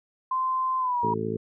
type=tone with pitch glide; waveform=sine; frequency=1037 to 956.4 Hz; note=C6 to A#5; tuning=-16 to +44 cents; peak=-23 dBFS; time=0.31-1.14 s; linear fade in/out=5 ms; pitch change=-140 cents; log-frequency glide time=0.79-1.01 s
type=harmonic tone; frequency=54.8 Hz; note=A1; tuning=6 cents flat; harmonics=2 / 3 / 4 / 5 / 6 / 7 / 8; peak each=-35 / -36 / -33 / -39 / -38 / -33 / -31 dBFS; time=1.03-1.37 s; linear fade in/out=5 ms
effects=none